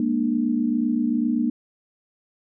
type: tone cluster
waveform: sine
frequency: 209 / 236.7 / 299 Hz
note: G#3 / A#3 / D4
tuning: +11 / +27 / +31 cents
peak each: -28 / -21 / -25 dBFS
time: 0-1.5 s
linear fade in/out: 2 ms
effects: none